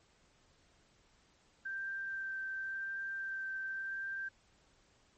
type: tone with vibrato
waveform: sine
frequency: 1568 Hz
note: G6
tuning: in tune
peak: -37 dBFS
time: 1.65-4.29 s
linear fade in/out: 10 ms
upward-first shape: sine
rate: 0.92 Hz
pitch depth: 11 cents each way
effects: pink hiss -69 dBFS RMS until 5.17 s + MP3 32 kbps